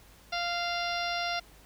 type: harmonic tone with a mistuned harmonic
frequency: 695 Hz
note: F5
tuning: 9 cents flat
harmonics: 1 / 2 / 3 / 4 / 5 / 6 / 7 / 8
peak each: -33 / -36 / -38 / -39 / -40 / -41 / -41 / -42 dBFS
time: 0.32-1.4 s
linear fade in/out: 10 ms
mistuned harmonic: 5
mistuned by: +21 cents
effects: added 51 Hz sine -57 dBFS peak until 1.65 s + pink hiss -57 dBFS RMS until 1.65 s